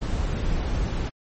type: noise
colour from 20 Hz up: brown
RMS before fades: -25 dBFS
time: 0.01-1.1 s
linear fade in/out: 20 ms
effects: MP3 32 kbps

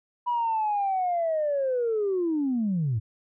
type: linear sweep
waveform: sine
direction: down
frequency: 980 to 100.3 Hz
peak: -22 dBFS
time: 0.26-3 s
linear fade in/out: 20 ms
effects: tanh soft clip ceiling -19 dBFS

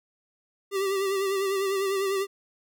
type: tone with vibrato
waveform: square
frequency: 390.3 Hz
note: G4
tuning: 8 cents flat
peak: -25 dBFS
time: 0.71-2.27 s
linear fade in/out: 50 ms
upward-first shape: sine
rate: 10 Hz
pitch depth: 45 cents each way
effects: none

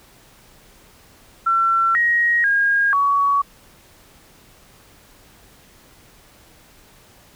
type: tone with pitch steps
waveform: sine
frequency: 1350 / 1887 / 1626 / 1126 Hz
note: E6 / A#6 / G#6 / C#6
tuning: +41 / +21 / -37 / +27 cents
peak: -14 dBFS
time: 1.46-3.42 s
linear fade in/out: 10 ms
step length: 490 ms
effects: pink hiss -50 dBFS RMS until 7.35 s

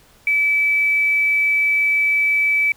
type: tone with quantisation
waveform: sine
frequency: 2303 Hz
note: D7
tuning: 34 cents flat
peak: -14 dBFS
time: 0.27-2.72 s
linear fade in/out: 2 ms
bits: 7
effects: pink hiss -52 dBFS RMS until 2.76 s

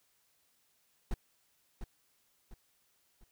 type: noise with echo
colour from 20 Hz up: brown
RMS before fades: -32 dBFS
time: 1.11-1.14 s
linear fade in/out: 2 ms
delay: 700 ms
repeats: 3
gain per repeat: -8 dB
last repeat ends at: 3.24 s
effects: white hiss -73 dBFS RMS until 3.31 s

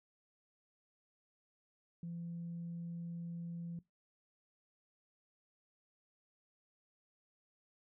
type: tone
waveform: sine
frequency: 169.9 Hz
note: F3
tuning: 47 cents flat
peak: -40 dBFS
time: 2.03-3.79 s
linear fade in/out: 2 ms
effects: noise-tail reverb RT60 0.2 s tail -21 dB re dry + tanh soft clip ceiling -37 dBFS

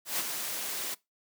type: noise with ADSR envelope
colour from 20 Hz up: white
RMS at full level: -29 dBFS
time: 0.05-0.95 s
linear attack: 140 ms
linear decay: 29 ms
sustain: -6 dB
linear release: 15 ms
effects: noise-tail reverb RT60 0.2 s tail -22 dB re dry + high-pass 200 Hz 12 dB/octave

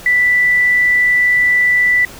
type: tone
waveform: sine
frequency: 1975.5 Hz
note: B6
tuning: in tune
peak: -9 dBFS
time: 0.06-2.05 s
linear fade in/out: 2 ms
effects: pink hiss -35 dBFS RMS until 2.19 s

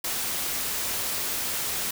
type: noise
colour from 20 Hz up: white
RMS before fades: -29 dBFS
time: 0.04-1.91 s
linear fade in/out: 5 ms
effects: none

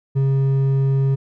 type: tone with hard clipping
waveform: sine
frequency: 135.8 Hz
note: C#3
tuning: 35 cents flat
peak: -16 dBFS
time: 0.15-1.16 s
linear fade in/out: 20 ms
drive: 5 dB
effects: none

